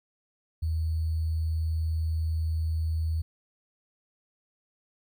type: tone with sample-and-hold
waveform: sine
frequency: 80.3 Hz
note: E2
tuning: 45 cents flat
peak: -25 dBFS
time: 0.62-3.22 s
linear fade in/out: 10 ms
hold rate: 4410 Hz
effects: none